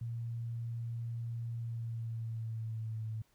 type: tone with pitch glide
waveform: sine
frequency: 116.54 to 110.25 Hz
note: A#2 to A2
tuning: 0 to +4 cents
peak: -36 dBFS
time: 0.01-3.22 s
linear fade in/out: 5 ms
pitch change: -96 cents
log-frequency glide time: 1.55-3.07 s
effects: pink hiss -72 dBFS RMS until 3.34 s